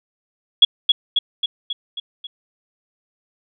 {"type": "tone with echo", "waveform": "sine", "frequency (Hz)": 3348, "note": "G#7", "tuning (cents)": 13, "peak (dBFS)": -5, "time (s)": [0.62, 0.65], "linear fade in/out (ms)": 5, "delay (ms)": 270, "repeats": 6, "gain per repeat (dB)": -4, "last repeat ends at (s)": 2.27, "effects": []}